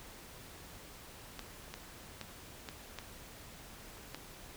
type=clicks; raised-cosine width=0.2 ms; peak=-24 dBFS; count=6; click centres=1.393 / 1.74 / 2.213 / 2.688 / 2.987 / 4.146 s; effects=pink hiss -52 dBFS RMS until 4.56 s